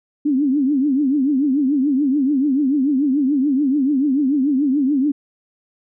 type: tone with vibrato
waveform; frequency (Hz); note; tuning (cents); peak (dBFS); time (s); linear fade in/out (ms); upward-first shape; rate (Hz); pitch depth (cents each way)
sine; 277.7; C#4; +3; -14; 0.25-5.12; 10; triangle; 6.9; 180
effects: none